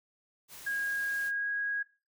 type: noise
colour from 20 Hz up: white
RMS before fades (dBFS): -48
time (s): 0.48-1.32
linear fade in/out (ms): 50
type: tone with pitch glide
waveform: sine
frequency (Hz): 1635 to 1648.3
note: G#6 to G#6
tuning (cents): -28 to -14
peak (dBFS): -30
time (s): 0.66-1.83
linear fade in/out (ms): 10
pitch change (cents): +14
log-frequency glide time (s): 1.33-1.46
effects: noise-tail reverb RT60 0.3 s tail -17 dB re dry